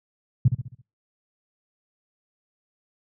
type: tone with echo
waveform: sine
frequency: 123.6 Hz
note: B2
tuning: 2 cents sharp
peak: -11 dBFS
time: 0.45-0.48 s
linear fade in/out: 5 ms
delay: 67 ms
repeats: 5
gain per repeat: -7 dB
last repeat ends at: 0.815 s
effects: noise-tail reverb RT60 0.3 s tail -26 dB re dry + high-pass 80 Hz 12 dB/octave